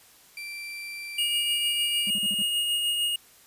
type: tone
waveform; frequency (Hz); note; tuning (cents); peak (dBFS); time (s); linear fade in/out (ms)
35% pulse; 2349; D7; 0; -33; 0.37-2.1; 2
type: tone with tremolo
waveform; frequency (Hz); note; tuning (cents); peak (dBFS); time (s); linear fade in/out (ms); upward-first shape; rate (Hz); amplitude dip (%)
square; 2861; F7; +41; -23; 1.18-3.16; 5; triangle; 6.6; 35
type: tone bursts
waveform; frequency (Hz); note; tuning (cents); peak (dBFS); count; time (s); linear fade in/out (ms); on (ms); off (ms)
triangle; 200.6; G3; +40; -32; 5; 2.07-2.422; 2; 36; 43
effects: white hiss -55 dBFS RMS until 3.46 s + resampled to 32000 Hz